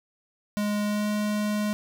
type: tone with pitch glide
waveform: square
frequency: 207.7 to 209.6 Hz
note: G#3 to G#3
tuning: 0 to +16 cents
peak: -25 dBFS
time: 0.57-1.73 s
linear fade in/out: 0 ms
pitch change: +16 cents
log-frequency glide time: 0.84-1.08 s
effects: none